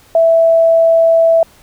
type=tone; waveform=sine; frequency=659.3 Hz; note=E5; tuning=in tune; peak=-6 dBFS; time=0.15-1.43 s; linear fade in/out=2 ms; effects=pink hiss -46 dBFS RMS until 1.62 s